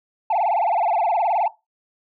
sine tone with vibrato, 778 Hz, G5, 13 cents flat, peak -15 dBFS, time 0.3-1.48 s, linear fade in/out 5 ms, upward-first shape sine, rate 19 Hz, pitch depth 250 cents each way, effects noise-tail reverb RT60 0.2 s tail -17 dB re dry + tanh soft clip ceiling -15 dBFS

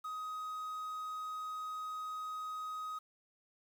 triangle tone with quantisation, 1257 Hz, D#6, 17 cents sharp, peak -37 dBFS, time 0.04-2.99 s, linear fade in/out 10 ms, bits 10, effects none

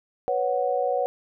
sine chord, B suspended second, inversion none, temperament equal, 493.9 / 554.4 / 740 Hz, B4 / C#5 / F#5, 0 / 0 / 0 cents, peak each -26 dBFS, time 0.28-1.06 s, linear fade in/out 0 ms, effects none

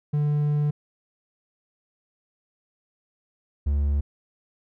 triangle tone pair in turn, 147.7 / 71.75 Hz, D3 / D2, +10 / -40 cents, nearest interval octave, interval 1250 cents, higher first, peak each -18 dBFS, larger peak neither, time 0.13-0.71 / 3.66-4.01 s, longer first, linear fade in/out 10 ms, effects none

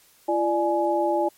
sine tone cluster, 340.9 / 593 / 840 Hz, F4 / D5 / G#5, -42 / +17 / +19 cents, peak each -24 dBFS, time 0.28-1.29 s, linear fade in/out 10 ms, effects white hiss -57 dBFS RMS until 1.37 s + MP3 64 kbps

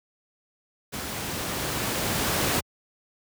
pink noise with level ramp, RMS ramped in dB -33 to -23 dBFS, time 0.92-2.61 s, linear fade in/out 20 ms, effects high-pass 80 Hz 12 dB/octave

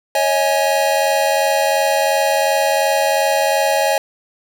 square chord, C# suspended second, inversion none, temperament equal with one note detuned, 554.4 / 637.2 / 830.6 Hz, C#5 / D#5 / G#5, 0 / +41 / 0 cents, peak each -19 dBFS, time 0.15-3.98 s, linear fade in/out 2 ms, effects none

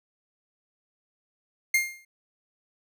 45% pulse tone with exponential decay, 2120 Hz, C7, 22 cents sharp, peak -17 dBFS, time 1.74-2.05 s, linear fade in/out 5 ms, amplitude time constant 66 ms, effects none

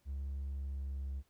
triangle tone with pitch glide, 69 to 68.01 Hz, C#2 to C#2, -7 to -32 cents, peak -34 dBFS, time 0.05-1.23 s, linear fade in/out 50 ms, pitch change -25 cents, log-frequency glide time 0.49-1.1 s, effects tanh soft clip ceiling -32 dBFS + pink hiss -75 dBFS RMS until 1.29 s

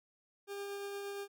40% pulse tone with tremolo, 401.3 Hz, G4, 41 cents sharp, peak -38 dBFS, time 0.47-1.28 s, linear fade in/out 50 ms, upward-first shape triangle, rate 8.6 Hz, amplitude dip 25%, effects none

